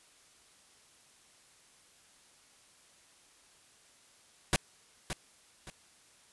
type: noise with echo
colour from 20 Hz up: pink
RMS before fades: -26 dBFS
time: 4.53-4.56 s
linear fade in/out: 0 ms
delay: 570 ms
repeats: 2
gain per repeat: -10 dB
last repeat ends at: 5.7 s
effects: white hiss -62 dBFS RMS until 6.32 s + resampled to 24000 Hz